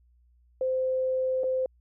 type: tone with dropouts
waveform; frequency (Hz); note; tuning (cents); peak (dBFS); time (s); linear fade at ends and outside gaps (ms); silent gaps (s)
sine; 518; C5; -17; -24; 0.61-1.66; 2; 1.435-1.44
effects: added 60 Hz sine -59 dBFS peak until 1.8 s